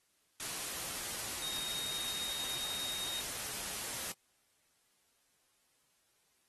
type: tone in noise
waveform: sine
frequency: 3729 Hz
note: A#7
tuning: in tune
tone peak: -39 dBFS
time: 1.42-3.21 s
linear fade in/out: 2 ms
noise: white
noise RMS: -40 dBFS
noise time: 0.4-4.12 s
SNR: -2 dB
effects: white hiss -74 dBFS RMS until 6.48 s + AAC 32 kbps